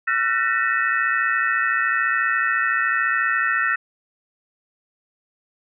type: tone cluster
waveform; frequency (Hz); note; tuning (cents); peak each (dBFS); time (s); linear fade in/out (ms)
sine; 1355 / 1496 / 1812 / 1926 / 2579; E6 / F#6 / A#6 / B6 / E7; +47 / +19 / -50 / -44 / -39; -23 / -25 / -22 / -26 / -31; 0.07-3.76; 10
effects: none